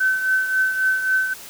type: tone with tremolo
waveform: sine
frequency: 1528 Hz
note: G6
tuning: 45 cents flat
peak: -14 dBFS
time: 0-1.34 s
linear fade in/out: 10 ms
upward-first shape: triangle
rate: 3.7 Hz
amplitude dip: 65%
effects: white hiss -39 dBFS RMS until 1.49 s